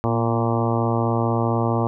harmonic tone with a mistuned harmonic, 115.5 Hz, A#2, 16 cents flat, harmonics 1 / 2 / 3 / 4 / 5 / 6 / 7 / 8 / 9 / 10, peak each -22 / -25 / -27 / -28 / -29 / -30 / -30 / -31 / -32 / -32 dBFS, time 0.04-1.87 s, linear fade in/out 0 ms, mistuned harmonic 2, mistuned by +32 cents, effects none

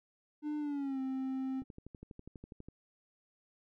triangle tone with pitch glide, 299.4 to 263.7 Hz, D4 to C4, +33 to +14 cents, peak -32 dBFS, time 0.42-1.64 s, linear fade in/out 50 ms, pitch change -219 cents, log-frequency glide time 0.59-1 s
click train, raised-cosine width 3 ms, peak -35 dBFS, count 14, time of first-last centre 1.62-2.686 s, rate 12.2 Hz
effects none

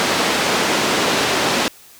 pink band-pass noise, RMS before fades -18 dBFS, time 0-1.68 s, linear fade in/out 0 ms, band 260 to 5900 Hz, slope 12 dB/octave, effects white hiss -45 dBFS RMS until 1.99 s

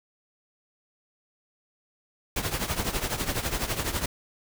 pink noise with tremolo, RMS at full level -26 dBFS, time 2.36-4.06 s, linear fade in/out 5 ms, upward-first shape triangle, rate 12 Hz, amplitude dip 80%, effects none

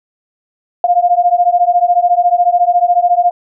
sine beating tone pair, 698.5 / 712.5 Hz, F5 / F5, 0 / +34 cents, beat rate 14 Hz, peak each -11 dBFS, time 0.84-3.31 s, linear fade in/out 2 ms, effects none

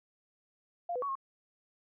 sine tone with pitch steps, 696 / 498.4 / 1122 / 1080 Hz, F5 / B4 / C#6 / C#6, -6 / +16 / +21 / -45 cents, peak -32 dBFS, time 0.89-1.154 s, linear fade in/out 5 ms, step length 66 ms, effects none

